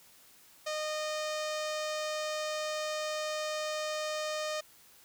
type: tone with low-pass filter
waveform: sawtooth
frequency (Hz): 614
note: D#5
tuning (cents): -23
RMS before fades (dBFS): -35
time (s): 0.66-4.61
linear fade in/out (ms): 10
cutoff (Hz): 6300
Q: 1.8
effects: white hiss -59 dBFS RMS until 5.04 s